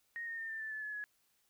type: tone with pitch steps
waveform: sine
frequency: 1864.7 / 1838 / 1811.6 / 1785.6 / 1760 / 1734.8 / 1709.9 / 1685.4 Hz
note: A#6 / A#6 / A#6 / A6 / A6 / A6 / A6 / G#6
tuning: 0 / -25 / -50 / +25 / 0 / -25 / -50 / +25 cents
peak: -39 dBFS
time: 0.16-1.04 s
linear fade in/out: 0 ms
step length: 110 ms
effects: white hiss -75 dBFS RMS until 1.49 s